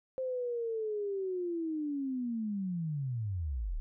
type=linear sweep; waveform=sine; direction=down; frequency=525 to 31.66 Hz; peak=-32 dBFS; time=0.18-3.8 s; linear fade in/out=0 ms; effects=none